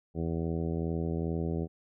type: harmonic tone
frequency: 82.41 Hz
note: E2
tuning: in tune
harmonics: 1 / 2 / 3 / 4 / 5 / 6 / 7 / 8 / 9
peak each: -35 / -33 / -38 / -38 / -38 / -44 / -46 / -52 / -49 dBFS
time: 0.14-1.68 s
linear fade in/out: 50 ms
effects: none